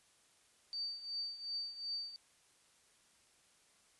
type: tone with tremolo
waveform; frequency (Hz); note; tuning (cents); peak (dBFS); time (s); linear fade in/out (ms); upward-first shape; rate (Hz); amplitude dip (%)
sine; 4610; D8; -33; -36; 0.73-2.16; 0; triangle; 2.7; 80
effects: white hiss -69 dBFS RMS until 3.99 s + resampled to 24000 Hz